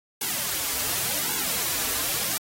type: noise with flanger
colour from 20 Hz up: white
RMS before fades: -27 dBFS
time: 0.21-2.38 s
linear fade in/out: 5 ms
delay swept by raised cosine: 1.6 to 5.7 ms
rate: 0.89 Hz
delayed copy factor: -1
effects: AAC 48 kbps